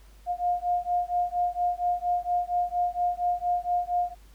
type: beating tone pair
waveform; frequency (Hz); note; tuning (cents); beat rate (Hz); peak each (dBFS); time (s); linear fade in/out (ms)
sine; 707 / 711.3; F5 / F5; +21 / +32; 4.3; -27; 0.26-4.15; 50
effects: added 50 Hz sine -49 dBFS peak until 4.34 s + pink hiss -60 dBFS RMS until 4.34 s